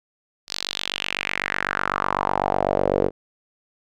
sawtooth tone with band-pass filter sweep, 48 Hz, G1, 36 cents flat, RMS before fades -24 dBFS, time 0.47-3.11 s, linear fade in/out 50 ms, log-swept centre 4800 to 440 Hz, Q 3.3, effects none

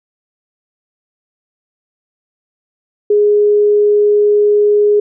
sine tone, 415.3 Hz, G#4, in tune, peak -7 dBFS, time 3.1-5 s, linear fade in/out 5 ms, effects none

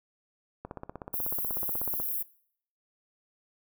click train, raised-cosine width 1 ms, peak -24 dBFS, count 23, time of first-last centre 0.65-2 s, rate 16.3 Hz
white high-pass noise, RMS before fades -32 dBFS, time 1.13-2.23 s, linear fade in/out 10 ms, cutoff 11000 Hz, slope 96 dB/octave
effects noise-tail reverb RT60 0.6 s tail -21 dB re dry

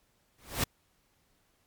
pink noise with exponential growth, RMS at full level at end -25 dBFS, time 0.38-0.64 s, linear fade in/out 5 ms, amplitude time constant 55 ms, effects pink hiss -71 dBFS RMS until 1.66 s + MP3 96 kbps

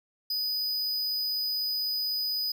square tone, 4978 Hz, D#8, in tune, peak -28 dBFS, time 0.3-2.52 s, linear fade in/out 5 ms, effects none

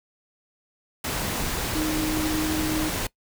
sine tone in noise, 311.1 Hz, D#4, in tune, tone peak -25 dBFS, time 1.75-2.89 s, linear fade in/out 5 ms, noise pink, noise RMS -28 dBFS, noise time 1.04-3.07 s, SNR 0 dB, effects noise-tail reverb RT60 0.1 s tail -21 dB re dry

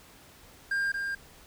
triangle tone with echo, 1601 Hz, G6, 36 cents sharp, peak -24 dBFS, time 0.71-0.92 s, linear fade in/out 5 ms, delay 230 ms, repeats 1, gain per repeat -4 dB, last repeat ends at 1.15 s, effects pink hiss -54 dBFS RMS until 1.46 s

